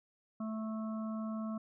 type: harmonic tone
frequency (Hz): 219.3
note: A3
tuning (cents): -6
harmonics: 1 / 3 / 5 / 6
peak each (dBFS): -36 / -47 / -49 / -52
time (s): 0.4-1.58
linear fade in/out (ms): 5
effects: none